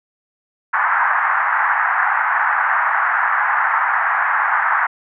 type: band-pass noise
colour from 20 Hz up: white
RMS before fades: -17 dBFS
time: 0.73-4.87 s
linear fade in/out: 10 ms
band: 800 to 1800 Hz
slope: 48 dB/octave
effects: none